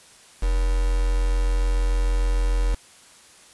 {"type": "tone with quantisation", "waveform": "sine", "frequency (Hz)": 43.38, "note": "F1", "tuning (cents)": -11, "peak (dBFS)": -18, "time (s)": [0.42, 2.75], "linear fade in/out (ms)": 10, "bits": 5, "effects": ["white hiss -50 dBFS RMS until 3.53 s", "resampled to 24000 Hz"]}